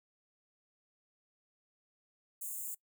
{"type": "high-pass noise", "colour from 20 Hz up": "white", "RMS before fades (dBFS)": -41, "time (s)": [2.41, 2.75], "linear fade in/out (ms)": 10, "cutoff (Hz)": 6800, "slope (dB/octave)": 96, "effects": ["noise-tail reverb RT60 0.1 s tail -22 dB re dry"]}